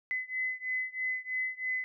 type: beating tone pair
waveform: sine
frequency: 2023 / 2026.1 Hz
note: B6 / B6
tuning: +41 / +44 cents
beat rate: 3.1 Hz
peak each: -34 / -35 dBFS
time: 0.11-1.84 s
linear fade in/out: 0 ms
effects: none